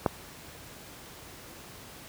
click, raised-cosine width 1 ms, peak -8 dBFS, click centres 0.062 s, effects pink hiss -47 dBFS RMS until 2.08 s + high-pass 60 Hz 12 dB/octave

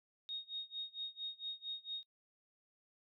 sine tone with tremolo, 3729 Hz, A#7, in tune, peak -38 dBFS, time 0.29-2.03 s, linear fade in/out 0 ms, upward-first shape sine, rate 4.4 Hz, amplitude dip 95%, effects noise-tail reverb RT60 0.1 s tail -26 dB re dry

